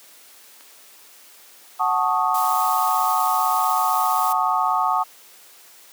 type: click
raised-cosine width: 0.2 ms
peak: -28 dBFS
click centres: 0.609 s
type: chord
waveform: sine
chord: D# half-diminished seventh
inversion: first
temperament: equal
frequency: 740 / 880 / 1108.7 / 1244.5 Hz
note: F#5 / A5 / C#6 / D#6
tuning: 0 / 0 / 0 / 0 cents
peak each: -23 dBFS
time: 1.79-5.04 s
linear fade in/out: 20 ms
type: noise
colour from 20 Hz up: blue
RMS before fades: -31 dBFS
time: 2.34-4.33 s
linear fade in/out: 5 ms
effects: white hiss -48 dBFS RMS until 5.92 s + high-pass 300 Hz 12 dB/octave